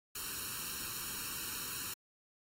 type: noise with comb filter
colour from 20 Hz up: white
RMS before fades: -41 dBFS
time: 0.15-1.94 s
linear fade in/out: 5 ms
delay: 0.72 ms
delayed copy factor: +1
effects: AAC 48 kbps